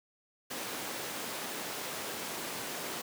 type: high-pass noise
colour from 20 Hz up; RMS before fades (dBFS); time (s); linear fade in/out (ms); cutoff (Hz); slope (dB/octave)
pink; -39; 0.5-3.02; 10; 270; 12
effects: none